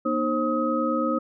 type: tone cluster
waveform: sine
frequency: 239.4 / 308.5 / 533 / 1266 Hz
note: A#3 / D#4 / C5 / D#6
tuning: +46 / -15 / +32 / +30 cents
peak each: -27 dBFS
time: 0.05-1.19 s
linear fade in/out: 10 ms
effects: none